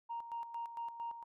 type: tone with tremolo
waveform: sine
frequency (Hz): 932.3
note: A#5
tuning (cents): 0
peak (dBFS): -37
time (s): 0.09-1.24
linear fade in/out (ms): 20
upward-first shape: square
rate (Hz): 4.4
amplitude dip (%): 65
effects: tanh soft clip ceiling -34 dBFS